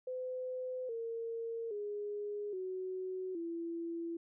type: tone with pitch steps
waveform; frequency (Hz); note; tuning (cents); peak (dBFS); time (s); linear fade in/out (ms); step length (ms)
sine; 509 / 458.7 / 413.4 / 372.6 / 335.8; C5 / A#4 / G#4 / F#4 / E4; -48 / -28 / -8 / +12 / +32; -37; 0.07-4.17; 5; 820
effects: none